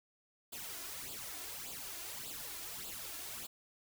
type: noise with flanger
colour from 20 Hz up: white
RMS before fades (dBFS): -45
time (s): 0.52-3.47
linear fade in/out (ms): 10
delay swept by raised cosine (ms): 0.25 to 2.95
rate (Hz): 1.7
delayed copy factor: +0.75
effects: none